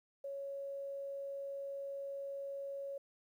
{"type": "tone", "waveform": "sine", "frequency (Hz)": 555, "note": "C#5", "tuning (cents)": 2, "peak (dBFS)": -40, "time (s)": [0.24, 2.98], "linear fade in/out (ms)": 5, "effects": ["12-bit"]}